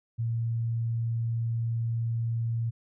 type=tone; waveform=sine; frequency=115.4 Hz; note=A#2; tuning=17 cents flat; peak=-26 dBFS; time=0.18-2.71 s; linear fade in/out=20 ms; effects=none